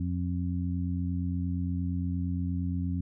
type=harmonic tone; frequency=88.6 Hz; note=F2; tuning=25 cents sharp; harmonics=1 / 2 / 3; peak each=-30 / -33 / -35 dBFS; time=0-3.01 s; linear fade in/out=5 ms; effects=none